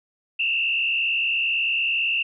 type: tone with frequency modulation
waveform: sine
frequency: 2721 Hz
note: F7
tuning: 46 cents flat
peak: -20 dBFS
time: 0.39-2.23 s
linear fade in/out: 10 ms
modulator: 68.9 Hz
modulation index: 1.5
effects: none